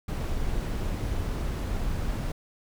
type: noise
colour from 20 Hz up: brown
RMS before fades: -29 dBFS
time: 0.08-2.32 s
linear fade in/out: 5 ms
effects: none